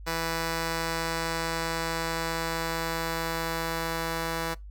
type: tone pair together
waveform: 5% pulse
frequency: 164.63 / 493.9 Hz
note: E3 / B4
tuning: -2 / 0 cents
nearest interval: octave + perfect fifth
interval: 1902 cents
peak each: -18 / -25 dBFS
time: 0.06-4.55 s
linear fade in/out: 20 ms
effects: noise-tail reverb RT60 0.2 s tail -24 dB re dry + added 50 Hz sine -40 dBFS peak until 4.7 s